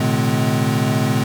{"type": "tone cluster", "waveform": "square", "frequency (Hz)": [113, 127.5, 148.2, 211.8, 256.6], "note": ["A2", "C3", "D3", "G#3", "C4"], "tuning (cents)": [47, -44, 16, 34, -34], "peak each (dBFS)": -23, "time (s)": [0, 1.24], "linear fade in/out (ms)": 5, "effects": []}